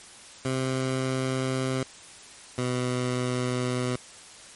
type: tone pair in turn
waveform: 15% pulse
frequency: 130.81 / 125.25 Hz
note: C3 / B2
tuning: 0 / +25 cents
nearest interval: minor second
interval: 75 cents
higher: first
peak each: -19 / -19 dBFS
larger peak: neither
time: 0.45-1.83 / 2.58-3.96 s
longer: neither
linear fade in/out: 2 ms
effects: white hiss -47 dBFS RMS until 4.55 s + MP3 48 kbps